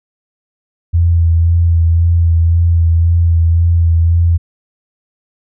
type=tone with vibrato; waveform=sine; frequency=84 Hz; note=E2; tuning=33 cents sharp; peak=-7 dBFS; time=0.93-4.38 s; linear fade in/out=20 ms; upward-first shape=sine; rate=1.9 Hz; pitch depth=23 cents each way; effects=none